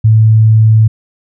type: tone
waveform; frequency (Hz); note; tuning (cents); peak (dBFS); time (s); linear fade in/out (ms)
sine; 110; A2; 0; -3; 0.04-0.88; 10
effects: none

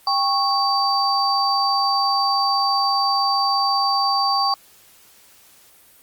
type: tone cluster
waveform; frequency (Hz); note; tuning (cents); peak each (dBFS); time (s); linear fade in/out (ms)
sine; 796 / 1105 / 4650; G5 / C#6 / D8; +26 / -6 / -18; -21; 0.07-4.54; 2
effects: white hiss -51 dBFS RMS until 6.02 s + Opus 32 kbps

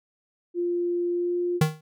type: tone with pitch glide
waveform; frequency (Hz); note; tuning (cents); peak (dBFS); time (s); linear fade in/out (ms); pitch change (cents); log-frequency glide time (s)
sine; 349.2 to 352.2; F4 to F4; 0 to +15; -23; 0.54-1.61; 50; +15; 1.12-1.37
type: tone with exponential decay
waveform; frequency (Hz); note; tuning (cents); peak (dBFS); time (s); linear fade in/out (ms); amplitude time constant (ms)
square; 155.56; D#3; 0; -15; 1.61-1.81; 5; 42
effects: none

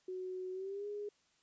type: tone with pitch glide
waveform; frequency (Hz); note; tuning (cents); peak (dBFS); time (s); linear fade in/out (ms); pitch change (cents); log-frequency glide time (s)
sine; 370 to 412.9; F#4 to G#4; 0 to -10; -39; 0.08-1.09; 5; +190; 0.52-0.87
effects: white hiss -73 dBFS RMS until 1.42 s + resampled to 16000 Hz

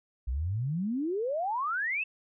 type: exponential sweep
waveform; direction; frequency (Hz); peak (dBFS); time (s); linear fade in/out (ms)
sine; up; 57.4 to 2713; -28; 0.27-2.04; 10
effects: none

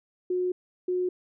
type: tone pair in turn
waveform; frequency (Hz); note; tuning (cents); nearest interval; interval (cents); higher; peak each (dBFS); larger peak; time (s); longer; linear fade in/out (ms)
sine; 363.1 / 363.1; F#4 / F#4; -33 / -33; unison; 0; neither; -24; neither; 0.3-0.52 / 0.88-1.09; first; 5
effects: none

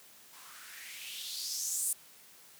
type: noise with band-pass filter sweep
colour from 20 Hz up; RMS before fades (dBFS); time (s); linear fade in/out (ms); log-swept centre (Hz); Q
violet; -39; 0.33-1.93; 2; 940 to 9400; 3.8
effects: white hiss -57 dBFS RMS until 2.59 s + high-pass 100 Hz 12 dB/octave

